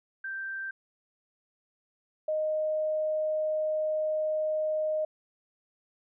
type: tone pair in turn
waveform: sine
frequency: 1568 / 619.6 Hz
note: G6 / D#5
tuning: 0 / -7 cents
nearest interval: octave + major third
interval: 1607 cents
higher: first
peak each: -33 / -26 dBFS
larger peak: second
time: 0.24-0.71 / 2.28-5.05 s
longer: second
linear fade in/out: 5 ms
effects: none